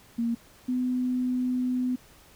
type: tone pair in turn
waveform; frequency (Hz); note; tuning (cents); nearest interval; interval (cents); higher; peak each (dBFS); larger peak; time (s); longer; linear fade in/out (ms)
sine; 233.1 / 251.6; A#3 / B3; 0 / +32; minor second; 132; second; -24; neither; 0.18-0.35 / 0.68-1.96; second; 10
effects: pink hiss -55 dBFS RMS until 2.35 s